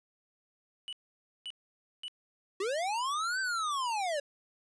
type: tone bursts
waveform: triangle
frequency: 2960 Hz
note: F#7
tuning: in tune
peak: -36 dBFS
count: 3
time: 0.88-2.081 s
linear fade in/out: 0 ms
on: 47 ms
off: 530 ms
type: linear two-way sweep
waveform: square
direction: up then down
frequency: 364.9 to 1568 to 552 Hz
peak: -31 dBFS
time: 2.6-4.2 s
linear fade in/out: 5 ms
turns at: 3.4 s
effects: resampled to 22050 Hz